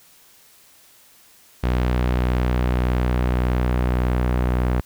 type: tone with low-pass filter sweep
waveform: sawtooth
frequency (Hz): 61.74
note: B1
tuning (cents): 0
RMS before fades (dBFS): -20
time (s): 1.63-4.81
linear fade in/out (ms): 10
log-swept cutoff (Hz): 3300 to 1900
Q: 0.73
effects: white hiss -52 dBFS RMS until 4.85 s